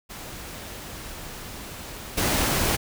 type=noise with level steps; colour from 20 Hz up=pink; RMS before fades=-38 / -23 dBFS; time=0.09-2.77 s; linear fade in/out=20 ms; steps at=2.17 s; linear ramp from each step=10 ms; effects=none